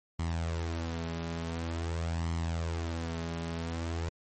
sawtooth tone with flanger, 83.1 Hz, E2, 15 cents sharp, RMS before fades -34 dBFS, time 0.19-4.09 s, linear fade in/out 5 ms, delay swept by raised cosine 0.96 to 4.96 ms, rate 0.47 Hz, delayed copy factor +0.6, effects MP3 32 kbps

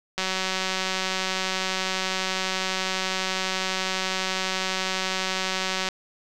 click train, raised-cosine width 0.2 ms, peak -9 dBFS, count 1074, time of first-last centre 0.18-5.887 s, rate 188 Hz, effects none

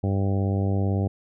harmonic tone, 98 Hz, G2, in tune, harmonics 1 / 2 / 3 / 4 / 5 / 6 / 7 / 8, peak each -22 / -28 / -32 / -34 / -36 / -38 / -39 / -40 dBFS, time 0.03-1.08 s, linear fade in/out 10 ms, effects none

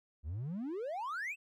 triangle exponential sweep, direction up, 67.9 to 2736 Hz, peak -34 dBFS, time 0.23-1.36 s, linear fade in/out 50 ms, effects tanh soft clip ceiling -30 dBFS

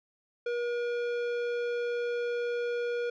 triangle tone with tanh clipping, 479 Hz, A#4, 47 cents sharp, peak -31 dBFS, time 0.46-3.1 s, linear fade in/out 5 ms, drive 18 dB, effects none

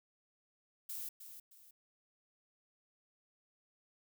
violet noise with echo, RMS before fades -43 dBFS, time 0.89-1.09 s, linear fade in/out 5 ms, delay 310 ms, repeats 2, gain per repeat -9 dB, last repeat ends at 1.71 s, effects none

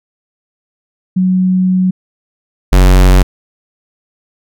sine / square tone pair in turn, 185 / 46.25 Hz, F#3 / F#1, 0 / 0 cents, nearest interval 2 octaves, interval 2400 cents, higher first, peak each -8 / -4 dBFS, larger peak second, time 1.16-1.91 / 2.72-3.23 s, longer first, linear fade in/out 10 ms, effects none

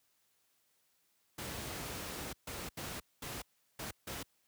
pink noise bursts at uneven times, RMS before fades -42 dBFS, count 6, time 1.38-2.33 / 2.47-2.69 / 2.77-3 / 3.22-3.42 / 3.79-3.91 / 4.07-4.23 s, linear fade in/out 5 ms, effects white hiss -75 dBFS RMS until 4.47 s + high-pass 60 Hz 12 dB/octave

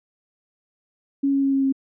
sine tone with pitch steps, 277.2 / 275.3 / 273.4 / 271.5 / 269.6 Hz, C#4 / C#4 / C#4 / C#4 / C#4, 0 / -12 / -24 / -36 / -48 cents, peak -17 dBFS, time 1.23-1.725 s, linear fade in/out 10 ms, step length 99 ms, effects none

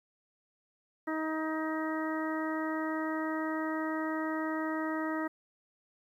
harmonic tone, 315.3 Hz, D#4, 23 cents sharp, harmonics 1 / 2 / 3 / 4 / 5 / 6, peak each -33 / -39 / -41 / -40 / -45 / -41 dBFS, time 1.07-5.28 s, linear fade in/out 10 ms, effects 11-bit

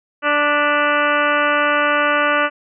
harmonic tone with a mistuned harmonic, 293.7 Hz, D4, in tune, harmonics 1 / 2 / 3 / 4 / 5 / 6 / 7 / 8 / 9 / 10, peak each -26 / -20 / -27 / -19 / -19 / -27 / -26 / -28 / -26 / -30 dBFS, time 0.22-2.5 s, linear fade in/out 50 ms, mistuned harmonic 7, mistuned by -54 cents, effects none

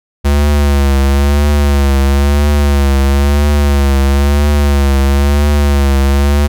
square tone with vibrato, 70.7 Hz, C#2, 35 cents sharp, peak -8 dBFS, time 0.24-6.48 s, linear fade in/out 20 ms, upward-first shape triangle, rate 1 Hz, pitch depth 68 cents each way, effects none

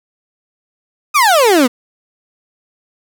30% pulse exponential sweep, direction down, 1275 to 233.1 Hz, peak -5 dBFS, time 1.14-1.68 s, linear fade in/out 20 ms, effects none

